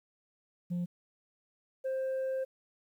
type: tone pair in turn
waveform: sine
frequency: 175.8 / 526.8 Hz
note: F3 / C5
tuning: +12 / +12 cents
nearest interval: octave + perfect fifth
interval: 1900 cents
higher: second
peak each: -28 dBFS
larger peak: neither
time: 0.7-0.86 / 1.84-2.45 s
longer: second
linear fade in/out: 20 ms
effects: tanh soft clip ceiling -30 dBFS + 11-bit